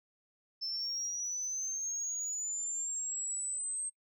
sine linear sweep, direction up, 5274 to 8372 Hz, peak -33 dBFS, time 0.61-3.9 s, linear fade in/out 20 ms, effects noise-tail reverb RT60 0.1 s tail -23 dB re dry + tanh soft clip ceiling -30 dBFS

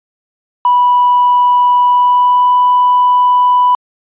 triangle tone with pitch glide, 983 to 990.4 Hz, B5 to B5, -8 to +5 cents, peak -3 dBFS, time 0.65-3.75 s, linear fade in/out 2 ms, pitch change +13 cents, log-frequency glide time 1.86-2.53 s, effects tanh soft clip ceiling -3 dBFS + resampled to 8000 Hz

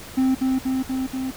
triangle tone with echo, 261.6 Hz, C4, in tune, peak -14 dBFS, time 0.17-0.35 s, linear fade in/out 10 ms, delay 240 ms, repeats 4, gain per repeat -2 dB, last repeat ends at 1.31 s, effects pink hiss -39 dBFS RMS until 1.36 s

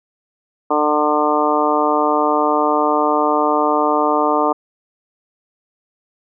harmonic tone, 150 Hz, D3, 37 cents sharp, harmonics 2 / 3 / 4 / 5 / 6 / 7 / 8, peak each -21 / -21 / -21 / -21 / -21 / -21 / -21 dBFS, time 0.7-4.53 s, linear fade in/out 10 ms, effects none

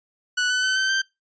sawtooth tone with pitch steps, 1480 / 1500.7 / 1521.6 / 1542.8 / 1564.4 Hz, F#6 / F#6 / F#6 / G6 / G6, 0 / +24 / +48 / -28 / -4 cents, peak -16 dBFS, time 0.37-1.02 s, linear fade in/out 10 ms, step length 130 ms, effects noise-tail reverb RT60 0.2 s tail -22 dB re dry + resampled to 16000 Hz

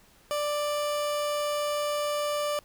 30% pulse tone, 589 Hz, D5, 5 cents sharp, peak -24 dBFS, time 0.31-2.59 s, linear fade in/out 0 ms, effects pink hiss -59 dBFS RMS until 2.64 s

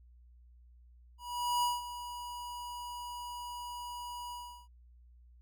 square tone with ADSR envelope, 970 Hz, B5, 31 cents flat, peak -28 dBFS, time 1.18-4.68 s, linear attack 450 ms, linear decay 180 ms, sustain -13 dB, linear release 360 ms, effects added 60 Hz sine -56 dBFS peak until 5.41 s

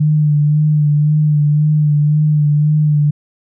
sine tone with vibrato, 150 Hz, D3, 37 cents sharp, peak -9 dBFS, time 0-3.11 s, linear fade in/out 10 ms, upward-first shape sine, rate 1.9 Hz, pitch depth 30 cents each way, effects none

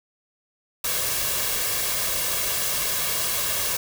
white noise with comb filter, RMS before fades -25 dBFS, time 0.84-3.77 s, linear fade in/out 5 ms, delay 1.8 ms, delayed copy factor +0.55, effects none

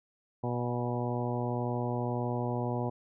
harmonic tone with a mistuned harmonic, 121.8 Hz, B2, 24 cents flat, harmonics 1 / 2 / 3 / 4 / 5 / 6 / 7 / 8, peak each -33 / -36 / -38 / -39 / -40 / -41 / -41 / -42 dBFS, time 0.43-2.9 s, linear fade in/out 10 ms, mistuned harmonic 7, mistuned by -25 cents, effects none

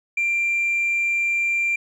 triangle tone with tanh clipping, 2371 Hz, D7, 16 cents sharp, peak -19 dBFS, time 0.17-1.76 s, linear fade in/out 5 ms, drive 5 dB, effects none

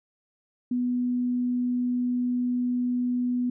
sine tone, 246.7 Hz, B3, 2 cents flat, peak -23 dBFS, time 0.71-3.5 s, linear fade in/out 5 ms, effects none

